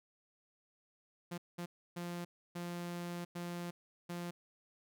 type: tone bursts at uneven times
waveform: sawtooth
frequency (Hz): 174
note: F3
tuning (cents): -6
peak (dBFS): -36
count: 6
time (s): 1.31-1.38 / 1.58-1.66 / 1.96-2.25 / 2.55-3.25 / 3.35-3.71 / 4.09-4.31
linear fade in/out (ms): 10
effects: none